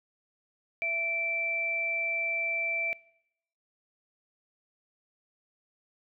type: tone pair together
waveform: sine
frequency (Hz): 664 / 2336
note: E5 / D7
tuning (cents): +12 / -10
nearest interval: octave + minor seventh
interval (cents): 2178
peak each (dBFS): -37 / -28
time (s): 0.82-2.93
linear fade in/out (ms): 0
effects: noise-tail reverb RT60 0.8 s tail -23 dB re dry